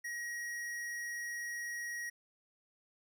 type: tone with tanh clipping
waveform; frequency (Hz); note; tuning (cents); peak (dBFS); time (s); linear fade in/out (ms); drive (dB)
sine; 1896; A#6; +29; -40; 0.04-2.1; 10; 17
effects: none